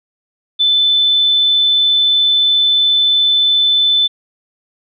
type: tone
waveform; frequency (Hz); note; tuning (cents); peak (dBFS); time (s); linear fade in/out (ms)
sine; 3517; A7; -1; -9; 0.59-4.08; 20
effects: none